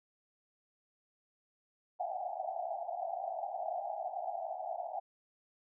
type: band-pass noise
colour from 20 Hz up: pink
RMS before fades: -39 dBFS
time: 1.99-5 s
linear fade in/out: 10 ms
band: 650 to 800 Hz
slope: 96 dB/octave
effects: none